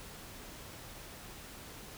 silence, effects pink hiss -49 dBFS RMS until 1.97 s

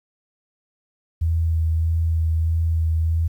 sine tone with vibrato, 81.4 Hz, E2, 21 cents flat, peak -17 dBFS, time 1.21-3.28 s, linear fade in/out 10 ms, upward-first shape sine, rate 1.6 Hz, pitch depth 18 cents each way, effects 9-bit

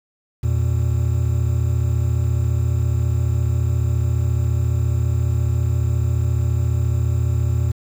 triangle tone pair together, 83.3 / 117.8 Hz, E2 / A#2, +19 / +19 cents, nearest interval tritone, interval 600 cents, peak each -17 dBFS, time 0.43-7.72 s, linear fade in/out 10 ms, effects 7-bit

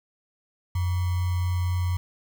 sine tone with sample-and-hold, 89.6 Hz, F2, 45 cents sharp, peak -22 dBFS, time 0.75-1.97 s, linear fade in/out 5 ms, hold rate 1050 Hz, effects none

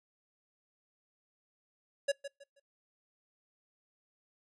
square tone with echo, 561 Hz, C#5, 21 cents sharp, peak -27 dBFS, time 2.08-2.12 s, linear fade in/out 10 ms, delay 160 ms, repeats 3, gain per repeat -12 dB, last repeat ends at 2.6 s, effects noise-tail reverb RT60 0.2 s tail -26 dB re dry + resampled to 24000 Hz

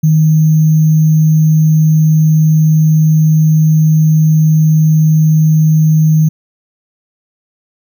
sine tone with sample-and-hold, 156.6 Hz, D#3, 11 cents sharp, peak -5 dBFS, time 0.03-6.29 s, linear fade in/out 10 ms, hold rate 6300 Hz, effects none

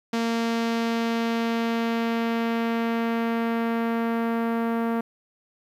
sawtooth tone with low-pass filter sweep, 230.2 Hz, A#3, 22 cents flat, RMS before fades -25 dBFS, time 0.13-5.01 s, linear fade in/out 5 ms, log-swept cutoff 5500 to 1400 Hz, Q 0.91, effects 9-bit

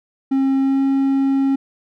triangle tone with pitch glide, 269.2 to 271.7 Hz, C4 to C#4, +49 to -35 cents, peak -12 dBFS, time 0.31-1.56 s, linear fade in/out 10 ms, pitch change +16 cents, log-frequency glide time 0.61-0.82 s, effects none

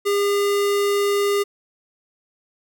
square tone, 404.6 Hz, G#4, 45 cents flat, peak -18 dBFS, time 0.05-1.44 s, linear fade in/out 20 ms, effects none

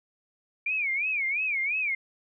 sine tone with vibrato, 2331 Hz, D7, 14 cents flat, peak -25 dBFS, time 0.66-1.95 s, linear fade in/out 5 ms, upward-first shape sine, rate 2.9 Hz, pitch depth 180 cents each way, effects none

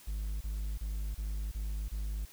triangle tone bursts, 51.91 Hz, G#1, in tune, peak -31 dBFS, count 6, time 0.07-2.255 s, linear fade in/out 10 ms, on 340 ms, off 29 ms, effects white hiss -56 dBFS RMS until 2.32 s

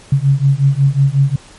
sine beating tone pair, 135.6 / 141.1 Hz, C#3 / C#3, -38 / +31 cents, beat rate 5.5 Hz, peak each -12 dBFS, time 0.12-1.36 s, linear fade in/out 5 ms, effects pink hiss -41 dBFS RMS until 1.58 s + MP3 48 kbps

